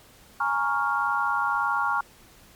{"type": "chord", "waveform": "sine", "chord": "Bb minor seventh", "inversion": "third", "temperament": "equal", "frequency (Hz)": [830.6, 932.3, 1108.7, 1396.9], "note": ["Ab5", "Bb5", "Db6", "F6"], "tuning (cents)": [0, 0, 0, 0], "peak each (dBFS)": [-29, -29, -27, -26], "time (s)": [0.4, 2.01], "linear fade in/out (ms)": 5, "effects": ["pink hiss -53 dBFS RMS until 2.55 s", "MP3 96 kbps"]}